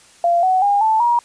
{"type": "tone with pitch steps", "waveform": "sine", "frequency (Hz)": [689, 747, 810, 878.2, 952.1], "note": ["F5", "F#5", "G#5", "A5", "A#5"], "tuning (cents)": [-24, 16, -43, -4, 36], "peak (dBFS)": -12, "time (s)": [0.24, 1.19], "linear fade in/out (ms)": 2, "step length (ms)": 190, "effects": ["white hiss -48 dBFS RMS until 1.24 s", "resampled to 22050 Hz"]}